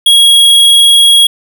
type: tone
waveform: square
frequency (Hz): 3307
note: G#7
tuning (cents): -8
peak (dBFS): -3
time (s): 0.06-1.27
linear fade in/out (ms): 5
effects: none